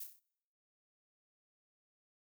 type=noise with echo; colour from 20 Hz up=violet; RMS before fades=-44 dBFS; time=0-0.04 s; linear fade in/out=5 ms; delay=31 ms; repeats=5; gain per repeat=-5 dB; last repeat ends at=0.195 s; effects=noise-tail reverb RT60 0.8 s tail -25 dB re dry